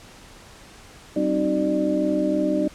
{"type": "tone cluster", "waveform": "sine", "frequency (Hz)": [193.5, 264.2, 307.2, 373.5, 597], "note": ["G3", "C4", "D#4", "F#4", "D5"], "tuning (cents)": [-22, 17, -22, 16, 28], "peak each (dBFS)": [-28, -27, -22, -31, -25], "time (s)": [1.16, 2.68], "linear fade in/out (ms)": 5, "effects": ["pink hiss -46 dBFS RMS until 2.74 s", "low-pass 9000 Hz 12 dB/octave"]}